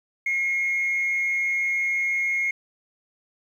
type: tone with frequency modulation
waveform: sine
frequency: 2156 Hz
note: C#7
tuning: 49 cents flat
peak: -20 dBFS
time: 0.26-2.51 s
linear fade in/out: 5 ms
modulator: 194 Hz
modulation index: 0.22
effects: tanh soft clip ceiling -18 dBFS + 9-bit